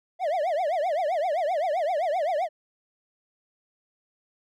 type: tone with vibrato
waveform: triangle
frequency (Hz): 659.3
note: E5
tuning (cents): 0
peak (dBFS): -21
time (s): 0.19-2.49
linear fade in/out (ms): 50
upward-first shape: triangle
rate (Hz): 7.7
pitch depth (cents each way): 290
effects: none